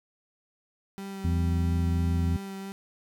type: tone with vibrato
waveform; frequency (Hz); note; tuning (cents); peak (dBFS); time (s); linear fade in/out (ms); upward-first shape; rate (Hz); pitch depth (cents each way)
35% pulse; 195; G3; -9; -34; 0.98-2.72; 0; sine; 3; 12
type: harmonic tone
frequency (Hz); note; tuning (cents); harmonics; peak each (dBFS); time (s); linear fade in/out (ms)
84.9; F2; -48; 1 / 2 / 3; -24 / -30 / -34; 1.24-2.37; 10
effects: none